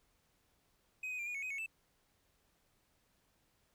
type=tone with pitch steps; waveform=triangle; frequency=2519 / 2501 / 2378 / 2447 / 2210 / 2516 / 2211 / 2643 Hz; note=D#7 / D#7 / D7 / D#7 / C#7 / D#7 / C#7 / E7; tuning=+21 / +8 / +21 / -29 / -6 / +19 / -5 / +4 cents; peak=-37 dBFS; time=1.03-1.662 s; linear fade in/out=5 ms; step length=79 ms; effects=pink hiss -75 dBFS RMS until 3.74 s